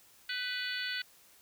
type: harmonic tone with a mistuned harmonic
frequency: 493.9 Hz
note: B4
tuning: in tune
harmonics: 3 / 4 / 5 / 6 / 7 / 8 / 9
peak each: -38 / -41 / -44 / -42 / -43 / -46 / -41 dBFS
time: 0.29-1.02 s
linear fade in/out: 5 ms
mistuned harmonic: 3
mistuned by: +25 cents
effects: white hiss -61 dBFS RMS until 1.41 s